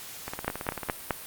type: two click trains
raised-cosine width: 0.5 ms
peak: -18 / -10 dBFS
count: 12 / 4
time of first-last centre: 0.28-0.888 / 0.48-1.108 s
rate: 18.1 / 4.78 Hz
effects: white hiss -42 dBFS RMS until 1.26 s + Opus 48 kbps